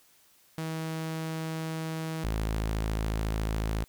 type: tone pair in turn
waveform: sawtooth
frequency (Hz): 160.4 / 53.99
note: E3 / A1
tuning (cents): -47 / -32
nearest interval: octave + perfect fifth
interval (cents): 1885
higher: first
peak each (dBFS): -28 / -24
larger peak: second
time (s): 0.58-2.24 / 2.24-3.84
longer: first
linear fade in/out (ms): 0
effects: white hiss -62 dBFS RMS until 3.88 s